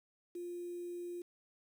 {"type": "tone with quantisation", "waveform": "sine", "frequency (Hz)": 350, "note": "F4", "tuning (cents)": 4, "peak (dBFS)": -40, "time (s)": [0.35, 1.22], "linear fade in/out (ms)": 5, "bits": 10, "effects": []}